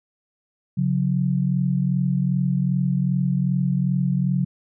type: tone pair together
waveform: sine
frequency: 138.7 / 181.26 Hz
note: C#3 / F#3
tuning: +1 / -35 cents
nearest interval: perfect fourth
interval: 464 cents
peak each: -21 dBFS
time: 0.77-4.45 s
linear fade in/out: 10 ms
effects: none